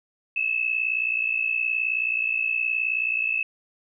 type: tone pair together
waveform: sine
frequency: 2578 / 2637 Hz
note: E7 / E7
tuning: -39 / 0 cents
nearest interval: unison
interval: 39 cents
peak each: -25 dBFS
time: 0.36-3.43 s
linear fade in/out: 5 ms
effects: none